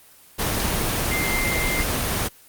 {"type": "tone in noise", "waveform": "sine", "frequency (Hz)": 2093, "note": "C7", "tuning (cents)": 0, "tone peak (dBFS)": -24, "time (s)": [1.1, 1.84], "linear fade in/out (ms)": 20, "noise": "pink", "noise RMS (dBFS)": -23, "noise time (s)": [0.38, 2.29], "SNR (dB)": -4, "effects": ["white hiss -50 dBFS RMS until 2.48 s", "Opus 24 kbps"]}